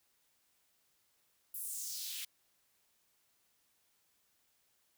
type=noise with high-pass filter sweep; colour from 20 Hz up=white; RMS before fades=-42 dBFS; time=1.54-2.25 s; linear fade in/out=5 ms; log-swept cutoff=12000 to 2600 Hz; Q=2.2; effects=white hiss -75 dBFS RMS until 4.97 s